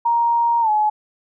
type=tone with pitch glide; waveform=sine; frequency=937 to 849.4 Hz; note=A#5 to G#5; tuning=+9 to +39 cents; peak=-14 dBFS; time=0.05-0.9 s; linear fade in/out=10 ms; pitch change=-170 cents; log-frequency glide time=0.61-0.7 s; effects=none